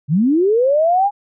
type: linear sweep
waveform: sine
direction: up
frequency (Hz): 130.81 to 832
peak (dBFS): -11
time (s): 0.08-1.11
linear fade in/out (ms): 50
effects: none

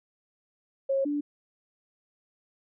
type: tone pair in turn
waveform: sine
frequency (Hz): 543 / 291.5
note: C#5 / D4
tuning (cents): -36 / -13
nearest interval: major seventh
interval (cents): 1077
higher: first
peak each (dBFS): -23 / -26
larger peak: first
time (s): 0.89-1.05 / 1.05-1.21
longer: neither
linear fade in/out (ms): 10
effects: none

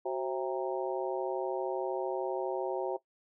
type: harmonic tone with a mistuned harmonic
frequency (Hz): 132.7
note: C3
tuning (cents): +25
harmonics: 3 / 4 / 5 / 6 / 7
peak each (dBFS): -34 / -36 / -38 / -40 / -41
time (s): 0.05-2.97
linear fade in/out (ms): 10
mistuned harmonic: 3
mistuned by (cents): -100
effects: noise-tail reverb RT60 0.1 s tail -17 dB re dry

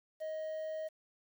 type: tone with quantisation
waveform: triangle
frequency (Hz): 627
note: D#5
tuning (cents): +13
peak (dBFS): -35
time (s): 0.2-0.89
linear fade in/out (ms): 20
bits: 10
effects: none

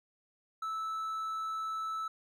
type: tone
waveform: triangle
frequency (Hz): 1311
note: E6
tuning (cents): -10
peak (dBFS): -32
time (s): 0.62-2.08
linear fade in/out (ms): 5
effects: none

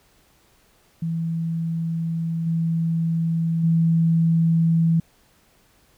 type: tone with level steps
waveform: sine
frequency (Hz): 164.81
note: E3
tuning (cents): 0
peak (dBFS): -22 / -19 / -15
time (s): 1.02-5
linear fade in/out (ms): 5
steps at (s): 2.46 / 3.63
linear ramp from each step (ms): 10
effects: pink hiss -59 dBFS RMS until 5.97 s

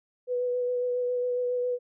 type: tone with vibrato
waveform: sine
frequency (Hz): 493.9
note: B4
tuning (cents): 0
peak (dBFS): -25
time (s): 0.27-1.79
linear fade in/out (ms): 50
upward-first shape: sine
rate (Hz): 7.3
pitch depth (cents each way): 15
effects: none

